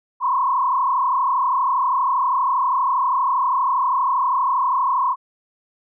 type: tone with frequency modulation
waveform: sine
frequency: 1037 Hz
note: C6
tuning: 16 cents flat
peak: -16 dBFS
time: 0.2-5.16 s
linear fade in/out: 50 ms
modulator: 32.5 Hz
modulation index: 2.1
effects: none